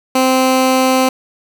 15% pulse tone, 260 Hz, C4, 11 cents flat, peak -4 dBFS, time 0.15-1.09 s, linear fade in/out 5 ms, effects none

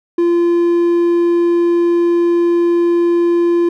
triangle tone, 344.1 Hz, F4, 26 cents flat, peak -8 dBFS, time 0.18-3.69 s, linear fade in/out 5 ms, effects none

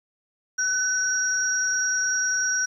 sine tone pair together, 1508 / 5689 Hz, F#6 / F8, +32 / +31 cents, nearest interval octave + major seventh, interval 2299 cents, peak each -24 dBFS, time 0.58-2.66 s, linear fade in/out 10 ms, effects 9-bit

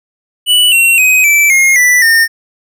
square tone with pitch steps, 2960 / 2730 / 2518 / 2322 / 2142 / 1975.6 / 1822.1 Hz, F#7 / F7 / D#7 / D7 / C7 / B6 / A#6, 0 / -40 / +20 / -20 / +40 / 0 / -40 cents, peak -6 dBFS, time 0.46-2.28 s, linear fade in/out 50 ms, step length 260 ms, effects none

